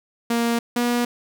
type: tone pair in turn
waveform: sawtooth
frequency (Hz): 234.1 / 241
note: A#3 / B3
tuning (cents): +8 / -42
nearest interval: minor second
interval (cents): 50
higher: second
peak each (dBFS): -15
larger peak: neither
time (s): 0.3-0.59 / 0.76-1.05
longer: neither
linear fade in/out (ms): 5
effects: none